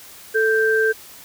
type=tone pair together; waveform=sine; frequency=440 / 1569.1 Hz; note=A4 / G6; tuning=0 / +1 cents; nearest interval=octave + minor seventh; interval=2201 cents; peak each=-17 / -18 dBFS; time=0.34-0.93 s; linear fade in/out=20 ms; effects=white hiss -42 dBFS RMS until 1.24 s